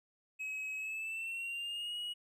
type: tone with pitch glide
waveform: triangle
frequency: 2556 to 2902 Hz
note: D#7 to F#7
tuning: +46 to -34 cents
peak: -36 dBFS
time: 0.39-2.14 s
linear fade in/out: 20 ms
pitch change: +220 cents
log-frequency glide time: 0.76-1.98 s
effects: none